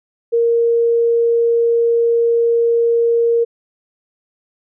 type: tone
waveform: sine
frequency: 466.2 Hz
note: A#4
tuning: in tune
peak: -11 dBFS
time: 0.32-3.45 s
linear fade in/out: 20 ms
effects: none